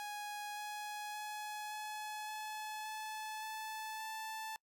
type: tone with pitch steps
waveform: sawtooth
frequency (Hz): 830.6 / 837.3 / 844.1 / 851 / 857.9 / 864.9 / 871.9 / 879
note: G#5 / G#5 / G#5 / G#5 / A5 / A5 / A5 / A5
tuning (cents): 0 / +14 / +28 / +42 / -44 / -30 / -16 / -2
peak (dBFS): -38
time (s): 0-4.56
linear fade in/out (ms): 0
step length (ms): 570
effects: noise-tail reverb RT60 0.1 s tail -25 dB re dry